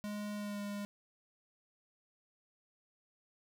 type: tone with pitch glide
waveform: square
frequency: 207.7 to 203.9 Hz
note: G#3 to G#3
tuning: 0 to -32 cents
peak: -39 dBFS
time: 0.04-0.85 s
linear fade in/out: 0 ms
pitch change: -32 cents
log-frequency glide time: 0.35-0.61 s
effects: none